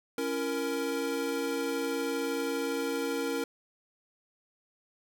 square chord, A# diminished, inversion first, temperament equal with one note detuned, 277.2 / 336.6 / 466.2 Hz, C#4 / E4 / A#4, 0 / +36 / 0 cents, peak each -35 / -38 / -33 dBFS, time 0.18-3.44 s, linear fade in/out 2 ms, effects none

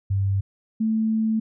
sine tone pair in turn, 98 / 220.5 Hz, G2 / A3, 0 / +4 cents, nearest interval octave + major second, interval 1404 cents, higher second, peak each -19 dBFS, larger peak neither, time 0.1-0.41 / 0.8-1.4 s, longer second, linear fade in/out 10 ms, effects none

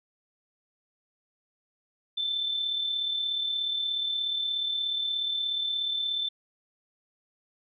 sine tone with amplitude modulation, 3538 Hz, A7, 9 cents sharp, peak -25 dBFS, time 2.17-6.29 s, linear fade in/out 10 ms, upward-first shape sine, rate 36.8 Hz, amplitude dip 40%, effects none

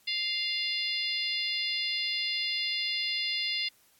harmonic tone, 698.5 Hz, F5, in tune, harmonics 3 / 4 / 5 / 6 / 7, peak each -35 / -35 / -35 / -35 / -35 dBFS, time 0.07-3.69 s, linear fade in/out 10 ms, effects white hiss -64 dBFS RMS until 3.99 s + AAC 64 kbps

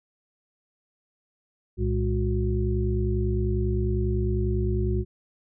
sine tone cluster, 62.3 / 112.3 / 204.6 / 364.8 Hz, B1 / A2 / G#3 / F#4, +16 / +36 / -26 / -24 cents, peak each -25 / -27 / -32 / -29 dBFS, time 1.77-5.05 s, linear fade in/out 50 ms, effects none

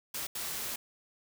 white noise bursts at uneven times, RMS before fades -37 dBFS, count 2, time 0.14-0.27 / 0.35-0.76 s, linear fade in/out 5 ms, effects none

